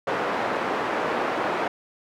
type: band-pass noise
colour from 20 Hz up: pink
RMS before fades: -26 dBFS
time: 0.07-1.68 s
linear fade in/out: 5 ms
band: 400 to 1500 Hz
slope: 12 dB/octave
effects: none